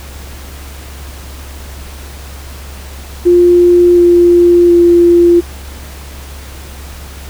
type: tone with pitch steps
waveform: sine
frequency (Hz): 351.5 / 348.5 / 345.5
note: F4 / F4 / F4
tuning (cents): +11 / -4 / -19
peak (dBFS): -3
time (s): 3.25-5.41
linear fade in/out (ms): 20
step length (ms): 720
effects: added 69 Hz sine -27 dBFS peak until 7.29 s + pink hiss -33 dBFS RMS until 7.29 s